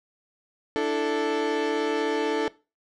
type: chord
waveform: 35% pulse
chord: D suspended second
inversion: none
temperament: equal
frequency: 293.7 / 329.6 / 440 Hz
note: D4 / E4 / A4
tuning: 0 / 0 / 0 cents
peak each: -28 / -29 / -23 dBFS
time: 0.76-2.48 s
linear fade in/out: 0 ms
effects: noise-tail reverb RT60 0.3 s tail -20 dB re dry + low-pass 4000 Hz 12 dB/octave